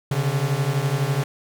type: beating tone pair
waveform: 45% pulse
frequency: 132.6 / 144.6 Hz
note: C3 / D3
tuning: +23 / -27 cents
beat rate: 12 Hz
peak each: -23 dBFS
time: 0.11-1.24 s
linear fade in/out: 5 ms
effects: none